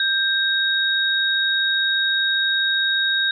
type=tone pair together; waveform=sine; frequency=1583 / 3765 Hz; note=G6 / A#7; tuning=+17 / +16 cents; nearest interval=octave + minor third; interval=1499 cents; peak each=-20 dBFS; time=0-3.31 s; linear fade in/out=2 ms; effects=none